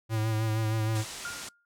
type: tone with vibrato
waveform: square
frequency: 110 Hz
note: A2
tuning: in tune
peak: -27 dBFS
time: 0.09-1.05 s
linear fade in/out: 50 ms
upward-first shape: sine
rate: 6.4 Hz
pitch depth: 32 cents each way
type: low-pass noise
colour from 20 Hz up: white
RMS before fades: -41 dBFS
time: 0.95-1.49 s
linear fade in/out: 5 ms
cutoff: 9000 Hz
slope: 24 dB/octave
type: tone with exponential decay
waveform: sine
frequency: 1411 Hz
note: F6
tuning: 17 cents sharp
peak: -32 dBFS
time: 1.25-1.65 s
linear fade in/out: 1 ms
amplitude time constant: 85 ms
effects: noise-tail reverb RT60 0.1 s tail -23 dB re dry